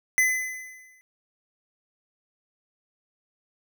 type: tone with exponential decay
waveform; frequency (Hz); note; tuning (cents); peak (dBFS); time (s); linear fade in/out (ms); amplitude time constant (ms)
square; 2023; B6; +41; -17; 0.18-1.01; 0; 180
effects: none